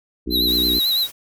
harmonic tone, 61.1 Hz, B1, 18 cents flat, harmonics 1 / 3 / 4 / 5 / 6 / 7, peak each -28 / -33 / -29 / -26 / -30 / -36 dBFS, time 0.26-0.8 s, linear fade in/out 20 ms
square tone with vibrato, 3947 Hz, B7, 2 cents flat, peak -17 dBFS, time 0.3-1.08 s, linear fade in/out 50 ms, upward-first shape sine, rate 9 Hz, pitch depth 70 cents each way
white noise, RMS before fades -37 dBFS, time 0.47-1.12 s, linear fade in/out 20 ms
effects none

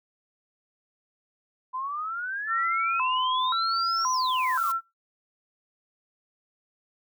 sine exponential two-way sweep, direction up then down, 1005 to 5930 to 1005 Hz, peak -29 dBFS, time 1.73-4.72 s, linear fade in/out 20 ms, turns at 4.12 s
sine tone with vibrato, 1174.7 Hz, D6, in tune, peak -24 dBFS, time 2.47-4.81 s, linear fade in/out 50 ms, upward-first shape square, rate 0.95 Hz, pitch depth 240 cents each way
blue noise with exponential growth, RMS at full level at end -38 dBFS, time 3.29-4.72 s, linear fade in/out 5 ms, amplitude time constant 310 ms
effects noise-tail reverb RT60 0.2 s tail -19 dB re dry

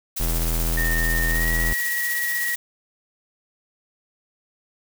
blue noise with tremolo, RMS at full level -27 dBFS, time 0.16-2.56 s, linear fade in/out 10 ms, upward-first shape sine, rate 16 Hz, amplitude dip 35%
square tone, 41.03 Hz, E1, 7 cents flat, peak -22 dBFS, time 0.2-1.73 s, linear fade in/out 0 ms
sine tone with pitch glide, 1832 to 1913.1 Hz, A#6 to A#6, -31 to +44 cents, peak -23 dBFS, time 0.77-2.55 s, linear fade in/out 5 ms, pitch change +75 cents, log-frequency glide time 1.28-1.49 s
effects none

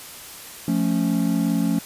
triangle chord, F augmented, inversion none, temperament equal, 174.61 / 220 / 277.2 Hz, F3 / A3 / C#4, 0 / 0 / 0 cents, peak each -21 dBFS, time 0.68-1.79 s, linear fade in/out 2 ms, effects white hiss -39 dBFS RMS until 1.85 s + resampled to 32000 Hz

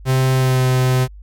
45% pulse tone with pitch glide, 130.81 to 128.34 Hz, C3 to C3, 0 to -33 cents, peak -13 dBFS, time 0.05-1.08 s, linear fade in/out 50 ms, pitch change -33 cents, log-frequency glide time 0.35-0.61 s, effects added 50 Hz sine -35 dBFS peak until 1.22 s

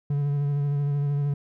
triangle tone with vibrato, 143.3 Hz, D3, 42 cents flat, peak -20 dBFS, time 0.1-1.34 s, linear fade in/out 5 ms, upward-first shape sine, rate 13 Hz, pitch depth 24 cents each way, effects none

